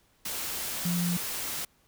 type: tone in noise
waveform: sine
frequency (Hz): 174.61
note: F3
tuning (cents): 0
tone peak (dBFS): -26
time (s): 0.85-1.17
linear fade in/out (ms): 5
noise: white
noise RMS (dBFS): -34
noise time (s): 0.25-1.65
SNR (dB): +5
effects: pink hiss -66 dBFS RMS until 1.87 s